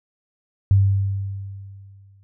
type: tone with exponential decay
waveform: sine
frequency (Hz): 98.2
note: G2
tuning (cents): +4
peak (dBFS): -10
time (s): 0.71-2.23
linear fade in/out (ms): 0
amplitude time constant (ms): 330
effects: none